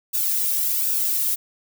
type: noise with flanger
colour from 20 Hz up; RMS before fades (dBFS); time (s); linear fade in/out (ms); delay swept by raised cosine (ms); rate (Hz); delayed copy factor
violet; -22; 0.13-1.36; 20; 0.94 to 2.04; 1.3; -0.75
effects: none